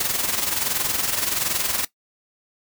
white noise with amplitude modulation, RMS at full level -21 dBFS, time 0-1.85 s, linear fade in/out 5 ms, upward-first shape sine, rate 21.3 Hz, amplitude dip 60%, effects noise-tail reverb RT60 0.1 s tail -18 dB re dry

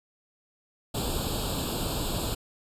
pink noise with comb filter, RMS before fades -30 dBFS, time 0.94-2.35 s, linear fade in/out 10 ms, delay 0.25 ms, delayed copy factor +0.95, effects resampled to 32000 Hz

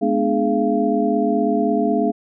sine tone cluster, 212.7 / 249 / 298.3 / 419.6 / 688 Hz, G#3 / B3 / D4 / G#4 / F5, +42 / +14 / +27 / +18 / -26 cents, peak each -22 dBFS, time 0.01-2.12 s, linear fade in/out 20 ms, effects none

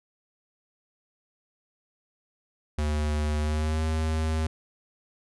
square tone with pitch glide, 75.3 to 79 Hz, D2 to D#2, +44 to +27 cents, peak -25 dBFS, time 2.78-4.47 s, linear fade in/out 5 ms, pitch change +83 cents, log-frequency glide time 3.38-3.83 s, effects resampled to 24000 Hz

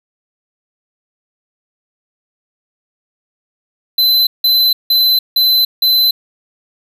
square tone bursts, 4041 Hz, B7, 39 cents sharp, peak -9 dBFS, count 5, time 3.98-6.11 s, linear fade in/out 5 ms, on 290 ms, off 170 ms, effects none

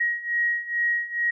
sine beating tone pair, 1892 / 1894.3 Hz, A#6 / A#6, +25 / +27 cents, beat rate 2.3 Hz, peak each -27 / -24 dBFS, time 0-1.31 s, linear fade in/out 10 ms, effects none

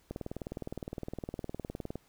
click train, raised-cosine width 2 ms, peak -24 dBFS, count 37, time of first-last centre 0.11-1.956 s, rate 19.5 Hz, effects pink hiss -67 dBFS RMS until 2.08 s

